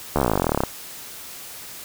slowing click train, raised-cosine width 1 ms, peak -5 dBFS, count 24, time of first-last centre 0.16-0.636 s, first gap 13 ms, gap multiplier 1.04, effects white hiss -38 dBFS RMS until 1.84 s

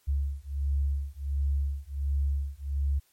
sine beating tone pair, 69.3 / 70.7 Hz, C#2 / C#2, 0 / +35 cents, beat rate 1.4 Hz, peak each -29 dBFS, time 0.07-3 s, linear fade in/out 20 ms, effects white hiss -67 dBFS RMS until 3.12 s + MP3 64 kbps

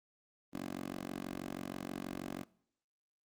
10% pulse tone with high-pass filter, 46.25 Hz, F#1, in tune, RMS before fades -42 dBFS, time 0.53-2.44 s, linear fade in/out 10 ms, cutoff 260 Hz, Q 1.7, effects noise-tail reverb RT60 0.6 s tail -21 dB re dry + Opus 24 kbps

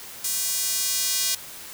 square tone with high-pass filter sweep, 220 Hz, A3, in tune, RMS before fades -25 dBFS, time 0.24-1.35 s, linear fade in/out 5 ms, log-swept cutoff 7600 to 5000 Hz, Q 0.95, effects white hiss -40 dBFS RMS until 1.73 s

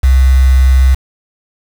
sine tone with quantisation, 65.41 Hz, C2, in tune, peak -4 dBFS, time 0.03-0.95 s, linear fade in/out 10 ms, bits 4, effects none

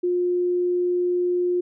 sine tone, 356 Hz, F4, 33 cents sharp, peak -19 dBFS, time 0.03-1.61 s, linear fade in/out 10 ms, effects none

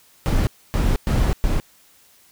brown noise bursts at uneven times, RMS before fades -18 dBFS, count 4, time 0.26-0.47 / 0.74-0.96 / 1.07-1.33 / 1.44-1.6 s, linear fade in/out 0 ms, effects white hiss -54 dBFS RMS until 2.31 s

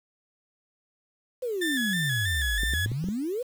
sine exponential two-way sweep, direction down then up, 523.3 to 49 to 523.3 Hz, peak -27 dBFS, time 1.42-3.43 s, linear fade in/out 10 ms, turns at 2.6 s
30% pulse tone with vibrato, 1737 Hz, A6, 23 cents flat, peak -24 dBFS, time 1.61-2.86 s, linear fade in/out 10 ms, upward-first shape square, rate 3.1 Hz, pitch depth 47 cents each way
clicks, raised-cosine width 3 ms, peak -22 dBFS, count 6, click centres 2.634 / 2.736 / 2.861 / 2.917 / 3.041 / 3.087 s
effects 8-bit

